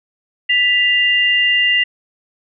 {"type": "tone pair together", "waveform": "sine", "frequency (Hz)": [1975.5, 2800], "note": ["B6", "F7"], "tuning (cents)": [0, 4], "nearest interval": "tritone", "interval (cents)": 604, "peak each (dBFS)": -14, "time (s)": [0.49, 1.84], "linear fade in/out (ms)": 10, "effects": []}